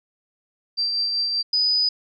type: tone with tremolo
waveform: sine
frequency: 4699 Hz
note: D8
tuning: in tune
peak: -19 dBFS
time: 0.77-1.43 s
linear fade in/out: 20 ms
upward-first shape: triangle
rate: 5.2 Hz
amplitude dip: 35%
type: tone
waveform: sine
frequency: 4978 Hz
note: D#8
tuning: in tune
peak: -17 dBFS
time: 1.53-1.89 s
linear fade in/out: 5 ms
effects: none